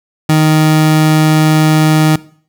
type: tone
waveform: 30% pulse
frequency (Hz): 155.56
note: D#3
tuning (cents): 0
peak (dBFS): -4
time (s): 0.29-2.16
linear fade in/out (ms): 5
effects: noise-tail reverb RT60 0.5 s tail -20 dB re dry